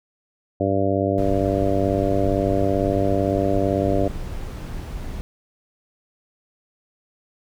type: harmonic tone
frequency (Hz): 97.8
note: G2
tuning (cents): -4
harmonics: 1 / 2 / 3 / 4 / 5 / 6 / 7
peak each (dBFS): -25 / -28 / -24 / -26 / -27 / -24 / -27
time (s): 0.6-4.08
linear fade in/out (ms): 5
type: noise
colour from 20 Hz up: brown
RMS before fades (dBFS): -30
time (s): 1.18-5.21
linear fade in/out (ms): 0
effects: none